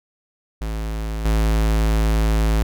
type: tone with level steps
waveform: square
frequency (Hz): 54.2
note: A1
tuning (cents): -25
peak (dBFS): -24 / -16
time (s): 0.61-2.63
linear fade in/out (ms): 5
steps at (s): 1.25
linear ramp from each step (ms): 5
effects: none